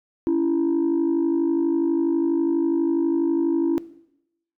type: tone pair together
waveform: sine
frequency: 282.4 / 334.6 Hz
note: C#4 / E4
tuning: +32 / +26 cents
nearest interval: minor third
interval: 294 cents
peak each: -21 / -17 dBFS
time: 0.27-3.78 s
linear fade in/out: 0 ms
effects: noise-tail reverb RT60 0.8 s tail -19 dB re dry + tanh soft clip ceiling -15 dBFS